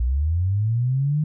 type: linear sweep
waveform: sine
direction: up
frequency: 56.7 to 154.9 Hz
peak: -18 dBFS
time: 0-1.24 s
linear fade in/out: 5 ms
effects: none